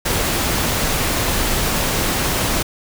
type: noise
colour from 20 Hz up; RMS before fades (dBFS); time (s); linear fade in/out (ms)
pink; -19; 0.05-2.63; 10
effects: none